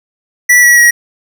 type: tone with pitch steps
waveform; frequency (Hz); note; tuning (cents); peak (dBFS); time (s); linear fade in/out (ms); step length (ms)
square; 1957 / 1931.2 / 1905.7; B6 / B6 / A#6; -16 / -39 / +38; -4; 0.49-0.91; 10; 140
effects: none